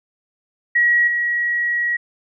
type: tone with level steps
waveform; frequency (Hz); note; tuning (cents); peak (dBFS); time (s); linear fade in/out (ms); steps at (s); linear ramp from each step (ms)
sine; 1911; A#6; +43; -12 / -17; 0.75-1.97; 10; 1.07; 10
effects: none